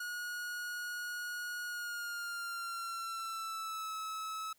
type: tone with pitch glide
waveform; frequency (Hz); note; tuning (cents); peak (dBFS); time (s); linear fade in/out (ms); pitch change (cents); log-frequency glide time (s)
45% pulse; 1447 to 1296.6; F#6 to E6; -39 to -29; -38; 0-4.53; 5; -190; 1.66-3.93
effects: white hiss -71 dBFS RMS until 4.58 s